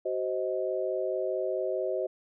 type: chord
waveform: sine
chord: C diminished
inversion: second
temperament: just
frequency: 376.7 / 523.3 / 627.9 Hz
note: Gb4 / C5 / Eb5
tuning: +31 / 0 / +16 cents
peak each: -32 dBFS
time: 0.05-2.07 s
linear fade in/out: 10 ms
effects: none